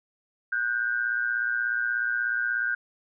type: tone pair together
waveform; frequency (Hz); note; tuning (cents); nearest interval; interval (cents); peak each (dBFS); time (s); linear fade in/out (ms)
sine; 1462.4 / 1579; F#6 / G6; -21 / +12; minor second; 133; -27; 0.52-2.75; 5
effects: none